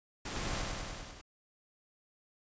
pink noise with echo, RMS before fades -39 dBFS, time 0.25-0.62 s, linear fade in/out 5 ms, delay 99 ms, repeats 6, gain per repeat -2 dB, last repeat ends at 1.214 s, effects resampled to 16000 Hz

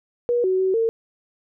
sine tone with pitch steps, 481.1 / 374 / 377.7 / 454.2 Hz, B4 / F#4 / F#4 / A#4, -45 / +19 / +36 / -45 cents, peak -17 dBFS, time 0.29-0.89 s, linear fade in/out 0 ms, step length 150 ms, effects none

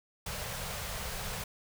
pink band-stop noise, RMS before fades -38 dBFS, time 0.26-1.44 s, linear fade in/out 5 ms, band 200 to 430 Hz, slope 48 dB/octave, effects none

